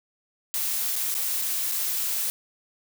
blue noise with dropouts, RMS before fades -27 dBFS, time 0.54-2.3 s, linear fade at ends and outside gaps 0 ms, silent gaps 0.956-0.962 / 1.142-1.15 / 1.417-1.421 / 1.715-1.72 s, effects none

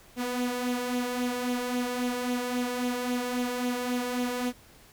sawtooth tone with flanger, 246.9 Hz, B3, in tune, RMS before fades -30 dBFS, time 0.16-4.53 s, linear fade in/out 50 ms, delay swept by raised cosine 0.29 to 2.29 ms, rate 3.7 Hz, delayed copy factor +0.5, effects pink hiss -55 dBFS RMS until 4.92 s

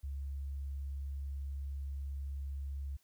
sine tone, 69.3 Hz, C#2, in tune, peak -37 dBFS, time 0.03-2.97 s, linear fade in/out 10 ms, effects white hiss -73 dBFS RMS until 3.03 s

